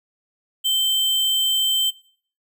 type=tone with sample-and-hold; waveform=sine; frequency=3107 Hz; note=G7; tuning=16 cents flat; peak=-17 dBFS; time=0.64-1.91 s; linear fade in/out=20 ms; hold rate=11025 Hz; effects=noise-tail reverb RT60 0.5 s tail -20 dB re dry